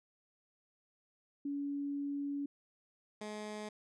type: tone pair in turn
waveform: sine / 15% pulse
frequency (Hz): 283.7 / 211.7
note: C#4 / G#3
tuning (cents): +40 / +33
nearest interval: perfect fourth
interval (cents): 507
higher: first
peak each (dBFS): -35 / -35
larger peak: neither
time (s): 1.45-2.46 / 3.21-3.69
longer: first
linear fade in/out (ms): 5
effects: resampled to 22050 Hz